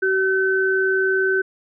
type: tone pair together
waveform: sine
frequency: 381.2 / 1525 Hz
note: G4 / G6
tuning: -48 / -48 cents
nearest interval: 2 octaves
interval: 2400 cents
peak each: -19 dBFS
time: 0.02-1.42 s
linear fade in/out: 10 ms
effects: none